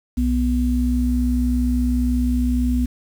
sine tone pair together, 61.73 / 246.9 Hz, B1 / B3, 0 / 0 cents, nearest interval 2 octaves, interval 2400 cents, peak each -19 dBFS, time 0.17-2.86 s, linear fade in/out 10 ms, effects 7-bit

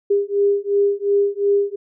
sine beating tone pair, 401.8 / 404.6 Hz, G4 / G#4, +43 / -45 cents, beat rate 2.8 Hz, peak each -18 dBFS, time 0.1-1.76 s, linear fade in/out 10 ms, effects none

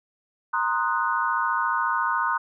sine chord, C half-diminished seventh, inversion third, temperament equal, 932.3 / 1046.5 / 1244.5 / 1480 Hz, Bb5 / C6 / Eb6 / Gb6, 0 / 0 / 0 / 0 cents, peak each -27 dBFS, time 0.53-2.38 s, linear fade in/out 10 ms, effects none

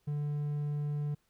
triangle tone, 147 Hz, D3, 2 cents sharp, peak -29 dBFS, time 0.07-1.15 s, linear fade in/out 10 ms, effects pink hiss -74 dBFS RMS until 1.29 s

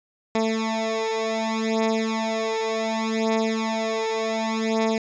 15% pulse beating tone pair, 221.9 / 222.57 Hz, A3 / A3, +15 / +20 cents, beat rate 0.67 Hz, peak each -19 dBFS, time 0.35-4.98 s, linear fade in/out 2 ms, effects resampled to 16000 Hz

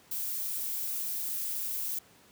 violet noise, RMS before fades -34 dBFS, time 0.11-1.99 s, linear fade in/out 5 ms, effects pink hiss -59 dBFS RMS until 2.31 s + high-pass 100 Hz 12 dB/octave

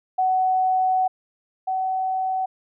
sine tone pair in turn, 748 / 754.5 Hz, F#5 / F#5, +19 / +34 cents, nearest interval unison, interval 15 cents, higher second, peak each -17 / -21 dBFS, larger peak first, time 0.18-1.08 / 1.67-2.46 s, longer first, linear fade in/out 10 ms, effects none

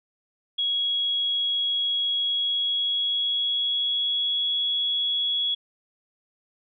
sine tone with pitch glide, 3322 to 3355 Hz, G#7 to G#7, 0 to +17 cents, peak -22 dBFS, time 0.58-5.55 s, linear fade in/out 10 ms, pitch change +17 cents, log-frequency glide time 2.18-4.54 s, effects none

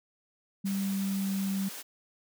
sine tone with pitch glide, 196 to 194.31 Hz, G3 to G3, 0 to -15 cents, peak -28 dBFS, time 0.64-1.69 s, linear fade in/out 10 ms, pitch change -15 cents, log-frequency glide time 0.82-1.54 s
white high-pass noise, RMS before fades -42 dBFS, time 0.65-1.83 s, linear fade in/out 20 ms, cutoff 230 Hz, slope 48 dB/octave
effects none

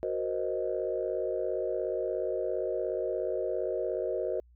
sine chord, C half-diminished seventh, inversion second, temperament equal, 370 / 466.2 / 523.3 / 622.3 Hz, Gb4 / Bb4 / C5 / Eb5, 0 / 0 / 0 / 0 cents, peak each -34 dBFS, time 0.03-4.4 s, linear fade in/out 0 ms, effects tanh soft clip ceiling -18 dBFS + added 60 Hz sine -56 dBFS peak until 4.55 s

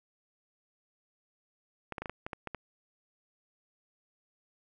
clicks, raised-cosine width 0.5 ms, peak -22 dBFS, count 9, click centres 1.923 / 1.982 / 2.02 / 2.058 / 2.096 / 2.265 / 2.332 / 2.473 / 2.547 s, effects none

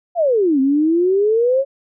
sine exponential two-way sweep, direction down then up, 726 to 261.6 to 557 Hz, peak -12 dBFS, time 0.15-1.65 s, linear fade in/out 50 ms, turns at 0.6 s, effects none

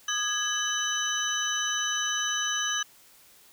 sine tone cluster, 1230 / 1662 / 3012 / 3870 / 6010 Hz, D#6 / G#6 / F#7 / B7 / F#8, -20 / +1 / +30 / -36 / +26 cents, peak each -35 / -31 / -31 / -38 / -31 dBFS, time 0.08-2.83 s, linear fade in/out 5 ms, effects white hiss -56 dBFS RMS until 3.52 s

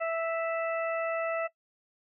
harmonic tone, 659 Hz, E5, 1 cent flat, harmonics 1 / 2 / 3 / 4, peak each -29 / -35 / -39 / -41 dBFS, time 0-1.48 s, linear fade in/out 20 ms, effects noise-tail reverb RT60 0.1 s tail -20 dB re dry

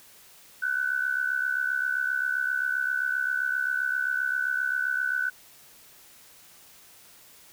sine tone with amplitude modulation, 1500 Hz, F#6, 23 cents sharp, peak -21 dBFS, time 0.62-5.3 s, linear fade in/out 10 ms, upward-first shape sine, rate 67.6 Hz, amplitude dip 75%, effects white hiss -53 dBFS RMS until 7.52 s

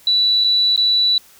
sine tone with dropouts, 3951 Hz, B7, in tune, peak -12 dBFS, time 0.07-1.18 s, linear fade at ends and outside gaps 2 ms, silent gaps 0.44-0.444 / 0.762-0.776 s, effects white hiss -48 dBFS RMS until 1.39 s

